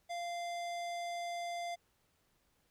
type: tone with low-pass filter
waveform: square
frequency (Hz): 693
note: F5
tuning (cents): -14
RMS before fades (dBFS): -40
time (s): 0.09-1.76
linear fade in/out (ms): 20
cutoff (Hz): 8200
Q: 0.7
effects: pink hiss -75 dBFS RMS until 2.7 s